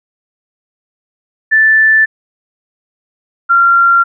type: tone pair in turn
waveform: sine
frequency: 1760 / 1379 Hz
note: A6 / F6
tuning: 0 / -22 cents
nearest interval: major third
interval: 422 cents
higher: first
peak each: -5 dBFS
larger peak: neither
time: 1.51-2.06 / 3.49-4.04 s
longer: neither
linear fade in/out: 20 ms
effects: none